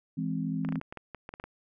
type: chord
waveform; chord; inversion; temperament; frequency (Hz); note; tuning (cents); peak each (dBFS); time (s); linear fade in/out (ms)
sine; E augmented; none; equal; 164.81 / 207.7 / 261.6; E3 / G#3 / B#3; 0 / 0 / 0; -32 / -35 / -33; 0.17-0.8; 10
type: clicks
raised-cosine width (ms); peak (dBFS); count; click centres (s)
0.5; -25; 12; 0.649 / 0.689 / 0.724 / 0.757 / 0.814 / 0.925 / 0.973 / 1.147 / 1.291 / 1.339 / 1.399 / 1.44
effects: none

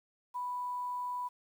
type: tone with quantisation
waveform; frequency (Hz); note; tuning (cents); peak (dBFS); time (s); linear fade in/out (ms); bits
sine; 987.8; B5; 0; -34; 0.34-1.29; 20; 10
effects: none

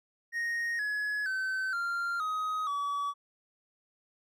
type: tone with pitch steps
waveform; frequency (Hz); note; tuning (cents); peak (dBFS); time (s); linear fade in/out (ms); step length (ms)
triangle; 1864.7 / 1690.3 / 1532.2 / 1388.9 / 1259 / 1141.2; A#6 / G#6 / G6 / F6 / D#6 / C#6; 0 / +30 / -40 / -10 / +20 / +50; -28; 0.32-3.14; 50; 470
effects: none

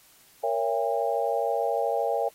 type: chord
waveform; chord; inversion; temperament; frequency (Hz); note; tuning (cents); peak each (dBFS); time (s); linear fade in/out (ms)
sine; A# diminished seventh; none; just; 466.2 / 559.4 / 671.3 / 805.5; A#4 / C#5 / E5 / G5; 0 / +16 / +31 / +47; -29; 0.43-2.29; 10
effects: white hiss -57 dBFS RMS until 2.34 s + AAC 48 kbps

